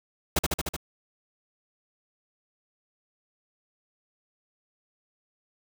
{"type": "noise with echo", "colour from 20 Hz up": "pink", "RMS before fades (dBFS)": -23, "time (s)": [0.36, 0.39], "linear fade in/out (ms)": 5, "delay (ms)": 75, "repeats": 5, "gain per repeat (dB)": -2, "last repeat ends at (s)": 0.765, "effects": []}